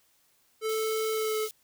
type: tone with pitch glide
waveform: square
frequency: 438.6 to 432.6 Hz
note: A4 to A4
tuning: -6 to -29 cents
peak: -28 dBFS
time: 0.61-1.49 s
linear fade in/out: 50 ms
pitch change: -23 cents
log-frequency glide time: 1.12-1.37 s
type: high-pass noise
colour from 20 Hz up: white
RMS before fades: -41 dBFS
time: 0.69-1.51 s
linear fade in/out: 2 ms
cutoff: 3000 Hz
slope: 24 dB/octave
effects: white hiss -67 dBFS RMS until 1.63 s